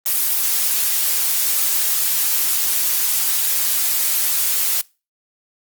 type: noise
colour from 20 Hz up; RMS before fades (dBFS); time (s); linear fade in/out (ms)
blue; -18; 0.06-4.81; 0
effects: noise-tail reverb RT60 0.3 s tail -24 dB re dry + Opus 24 kbps